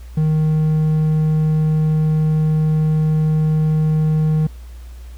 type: tone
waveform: triangle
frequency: 155.56 Hz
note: D#3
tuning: in tune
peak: -11 dBFS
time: 0.17-4.47 s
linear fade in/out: 5 ms
effects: added 60 Hz sine -32 dBFS peak until 5.17 s + pink hiss -50 dBFS RMS until 5.17 s